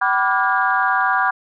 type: tone cluster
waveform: sine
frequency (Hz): 764 / 987 / 1171 / 1427 / 1627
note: G5 / B5 / D6 / F6 / G#6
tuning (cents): -45 / -1 / -5 / +37 / -36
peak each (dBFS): -21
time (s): 0.01-1.31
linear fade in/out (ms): 10
effects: tanh soft clip ceiling -3 dBFS

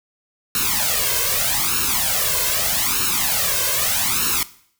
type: noise with flanger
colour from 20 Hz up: white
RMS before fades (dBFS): -20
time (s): 0.55-4.43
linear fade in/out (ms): 2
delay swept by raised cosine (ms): 0.73 to 1.93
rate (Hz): 0.81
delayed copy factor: +1
effects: noise-tail reverb RT60 0.6 s tail -18 dB re dry

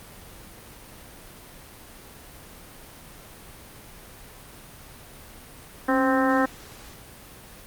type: harmonic tone with a mistuned harmonic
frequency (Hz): 261.5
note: C4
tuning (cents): -1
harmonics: 1 / 2 / 3 / 4 / 5 / 6 / 7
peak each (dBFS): -22 / -25 / -27 / -28 / -29 / -30 / -30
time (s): 5.88-6.46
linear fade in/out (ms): 10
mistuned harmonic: 1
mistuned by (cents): +58
effects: pink hiss -45 dBFS RMS until 7.66 s + Opus 32 kbps

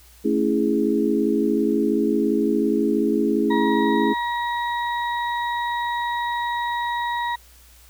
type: chord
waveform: sine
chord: A major seventh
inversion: none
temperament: equal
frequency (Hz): 220 / 277.2 / 329.6 / 415.3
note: A3 / C#4 / E4 / G#4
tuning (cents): 0 / 0 / 0 / 0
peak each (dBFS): -23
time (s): 0.24-4.14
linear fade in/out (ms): 20
type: harmonic tone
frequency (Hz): 953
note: A#5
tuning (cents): +38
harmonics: 1 / 2 / 4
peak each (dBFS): -23 / -29 / -35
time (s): 3.5-7.36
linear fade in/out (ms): 10
effects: added 60 Hz sine -50 dBFS peak until 7.89 s + white hiss -52 dBFS RMS until 7.89 s

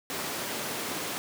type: high-pass noise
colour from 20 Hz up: pink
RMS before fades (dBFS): -34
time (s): 0.1-1.18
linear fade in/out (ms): 0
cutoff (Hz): 240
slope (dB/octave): 12
effects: none

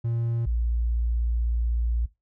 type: tone pair in turn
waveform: triangle / sine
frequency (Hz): 116.54 / 58.07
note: A#2 / A#1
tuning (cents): 0 / -6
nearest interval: octave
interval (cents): 1206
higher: first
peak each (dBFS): -22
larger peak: neither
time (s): 0.04-0.46 / 0.46-2.06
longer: second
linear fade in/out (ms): 10
effects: noise-tail reverb RT60 0.2 s tail -18 dB re dry

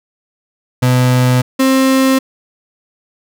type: tone pair in turn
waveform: 35% pulse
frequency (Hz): 126.1 / 264.8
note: B2 / C4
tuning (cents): +36 / +21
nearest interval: octave + minor second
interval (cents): 1285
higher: second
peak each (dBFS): -7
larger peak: neither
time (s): 0.82-1.42 / 1.59-2.19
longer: neither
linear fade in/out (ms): 10
effects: none

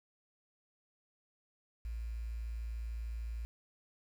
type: tone with quantisation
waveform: sine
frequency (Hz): 56.7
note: A#1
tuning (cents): -47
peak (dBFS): -37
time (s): 1.85-3.45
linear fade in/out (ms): 0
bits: 10
effects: none

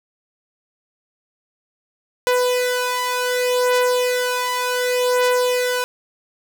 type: beating tone pair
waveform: sawtooth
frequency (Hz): 496.8 / 497.47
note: B4 / B4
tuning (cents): +10 / +13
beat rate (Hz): 0.67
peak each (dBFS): -18 / -15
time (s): 2.27-5.84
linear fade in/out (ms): 0
effects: none

